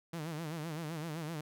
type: tone with vibrato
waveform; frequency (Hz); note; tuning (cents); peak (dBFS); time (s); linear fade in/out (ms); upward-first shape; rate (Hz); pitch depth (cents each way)
sawtooth; 159.3; D#3; +41; -34; 0.13-1.41; 5; sine; 7.8; 120
effects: none